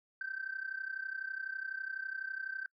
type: tone with amplitude modulation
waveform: sine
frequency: 1552 Hz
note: G6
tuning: 18 cents flat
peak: -33 dBFS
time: 0.21-2.66 s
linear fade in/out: 2 ms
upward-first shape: sine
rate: 32 Hz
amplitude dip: 85%
effects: noise-tail reverb RT60 0.1 s tail -26 dB re dry + tanh soft clip ceiling -30 dBFS